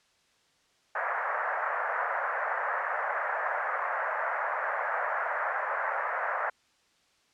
white band-pass noise, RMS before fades -31 dBFS, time 0.95-6.5 s, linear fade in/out 5 ms, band 540 to 1800 Hz, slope 48 dB/octave, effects white hiss -67 dBFS RMS until 7.33 s + low-pass 6000 Hz 12 dB/octave

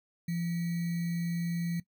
sine tone with sample-and-hold, 170.5 Hz, F3, 41 cents flat, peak -29 dBFS, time 0.28-1.8 s, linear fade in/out 5 ms, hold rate 2100 Hz, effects noise-tail reverb RT60 0.1 s tail -18 dB re dry

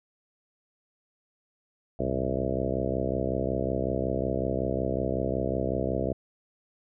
harmonic tone with a mistuned harmonic, 65.41 Hz, C2, in tune, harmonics 1 / 2 / 3 / 4 / 5 / 6 / 7 / 8 / 9 / 10, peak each -35 / -35 / -35 / -35 / -35 / -35 / -35 / -35 / -35 / -35 dBFS, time 1.99-6.13 s, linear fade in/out 5 ms, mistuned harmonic 2, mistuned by -110 cents, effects none

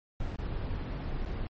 brown noise with dropouts, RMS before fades -34 dBFS, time 0.2-1.47 s, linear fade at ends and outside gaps 2 ms, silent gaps 0.361-0.386 / 1.253-1.258 s, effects low-pass 4000 Hz 12 dB/octave + MP3 32 kbps

